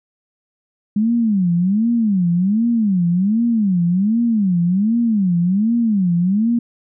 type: tone with vibrato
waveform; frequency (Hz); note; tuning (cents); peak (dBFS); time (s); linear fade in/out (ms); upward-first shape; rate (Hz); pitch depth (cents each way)
sine; 201.4; G3; +47; -13; 0.96-6.59; 5; sine; 1.3; 280
effects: none